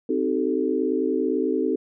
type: chord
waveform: sine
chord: A half-diminished seventh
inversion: first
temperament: equal with one note detuned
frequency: 261.6 / 311.1 / 382.2 / 440 Hz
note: C4 / Eb4 / G4 / A4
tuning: 0 / 0 / -44 / 0 cents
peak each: -26 dBFS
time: 0.09-1.76 s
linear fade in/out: 5 ms
effects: none